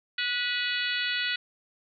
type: harmonic tone with a mistuned harmonic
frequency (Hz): 488.6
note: B4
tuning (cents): -19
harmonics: 3 / 4 / 5 / 6 / 7 / 8 / 9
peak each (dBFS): -32 / -33 / -34 / -35 / -35 / -36 / -37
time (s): 0.18-1.36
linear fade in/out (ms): 5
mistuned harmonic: 5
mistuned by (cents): +46
effects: none